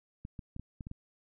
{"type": "clicks", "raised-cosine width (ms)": 5, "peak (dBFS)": -29, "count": 7, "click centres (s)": [0.251, 0.392, 0.564, 0.596, 0.808, 0.869, 0.914], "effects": []}